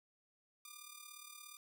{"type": "tone with amplitude modulation", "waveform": "5% pulse", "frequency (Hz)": 1200, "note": "D6", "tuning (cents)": 37, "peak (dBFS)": -37, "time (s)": [0.65, 1.57], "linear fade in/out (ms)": 2, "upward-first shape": "sine", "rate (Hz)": 37.1, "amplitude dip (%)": 65, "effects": []}